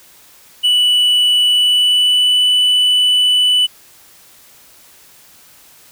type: tone with pitch glide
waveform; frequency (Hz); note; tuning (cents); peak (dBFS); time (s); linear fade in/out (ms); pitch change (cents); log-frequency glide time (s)
triangle; 2960 to 2982; F#7 to F#7; 0 to +13; -8; 0.63-3.67; 20; +13; 1.45-2.4
effects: white hiss -45 dBFS RMS until 5.91 s